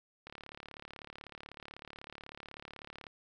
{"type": "click train", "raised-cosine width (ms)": 0.3, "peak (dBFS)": -30, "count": 102, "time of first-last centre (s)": [0.27, 3.068], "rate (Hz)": 36.1, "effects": []}